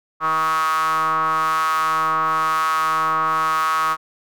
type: ring-modulated tone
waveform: square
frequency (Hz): 79.3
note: D#2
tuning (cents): +33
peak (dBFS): -15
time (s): 0.2-3.97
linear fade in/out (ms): 50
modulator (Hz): 1190
effects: none